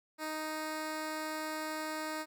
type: tone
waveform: 10% pulse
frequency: 311.1 Hz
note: D#4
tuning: in tune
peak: -28 dBFS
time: 0.18-2.26 s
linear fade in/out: 50 ms
effects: none